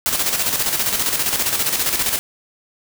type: noise with tremolo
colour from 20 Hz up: white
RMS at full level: -18 dBFS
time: 0.06-2.19 s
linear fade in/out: 0 ms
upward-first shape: square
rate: 15 Hz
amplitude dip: 50%
effects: none